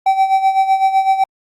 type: tone with tremolo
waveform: triangle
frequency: 771 Hz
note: G5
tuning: 29 cents flat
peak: -6 dBFS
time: 0.06-1.24 s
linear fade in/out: 5 ms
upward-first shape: sine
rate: 7.9 Hz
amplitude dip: 70%
effects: Opus 48 kbps